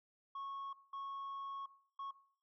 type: tone bursts at uneven times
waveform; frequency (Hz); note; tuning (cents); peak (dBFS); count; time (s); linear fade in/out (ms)
sine; 1100; C#6; -14; -40; 3; 0.35-0.73 / 0.93-1.66 / 1.99-2.11; 5
effects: noise-tail reverb RT60 0.5 s tail -17 dB re dry + tanh soft clip ceiling -41 dBFS